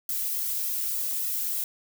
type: noise with flanger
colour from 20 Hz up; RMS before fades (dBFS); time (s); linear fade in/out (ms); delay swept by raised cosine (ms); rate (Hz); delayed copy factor
violet; -29; 0.09-1.64; 2; 1.5 to 2.45; 3.4; +0.65
effects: none